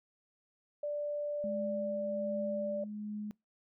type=tone; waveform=sine; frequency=587.3 Hz; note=D5; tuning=in tune; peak=-33 dBFS; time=0.83-2.84 s; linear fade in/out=5 ms
type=tone with tremolo; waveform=sine; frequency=210 Hz; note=G#3; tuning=19 cents sharp; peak=-36 dBFS; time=1.44-3.31 s; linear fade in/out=0 ms; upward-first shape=triangle; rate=1.3 Hz; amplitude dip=40%
effects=noise-tail reverb RT60 0.2 s tail -24 dB re dry